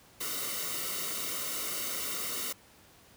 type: noise with comb filter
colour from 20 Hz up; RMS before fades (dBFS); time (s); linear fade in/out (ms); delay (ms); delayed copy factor
white; -35; 0.2-2.53; 10; 1.2; -0.75
effects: pink hiss -58 dBFS RMS until 3.16 s + high-pass 60 Hz 12 dB/octave